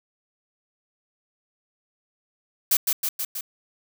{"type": "noise with echo", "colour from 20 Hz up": "blue", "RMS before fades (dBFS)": -19, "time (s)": [2.71, 2.77], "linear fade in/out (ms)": 5, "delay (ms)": 160, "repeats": 4, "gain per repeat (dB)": -3, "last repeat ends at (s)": 3.41, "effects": []}